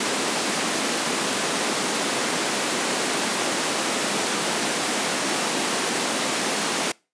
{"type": "high-pass noise", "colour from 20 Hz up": "pink", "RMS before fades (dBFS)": -24, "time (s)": [0, 6.92], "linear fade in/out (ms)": 5, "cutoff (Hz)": 210, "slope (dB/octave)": 24, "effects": ["noise-tail reverb RT60 0.3 s tail -25 dB re dry", "resampled to 22050 Hz"]}